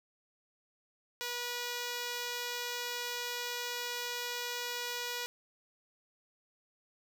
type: tone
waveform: 5% pulse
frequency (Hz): 484.7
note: B4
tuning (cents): -32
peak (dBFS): -24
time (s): 1.21-5.26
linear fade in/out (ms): 0
effects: none